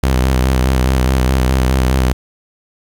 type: tone with vibrato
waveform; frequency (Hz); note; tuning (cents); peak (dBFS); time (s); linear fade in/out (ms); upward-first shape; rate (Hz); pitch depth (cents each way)
sawtooth; 64.5; C2; -24; -7; 0.03-2.13; 5; square; 4.8; 40
effects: 7-bit